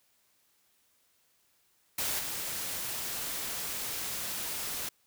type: noise with level steps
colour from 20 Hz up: white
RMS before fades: -32 / -36 dBFS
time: 1.98-4.89 s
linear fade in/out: 5 ms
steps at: 2.19 s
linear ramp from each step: 2 ms
effects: white hiss -70 dBFS RMS until 5.06 s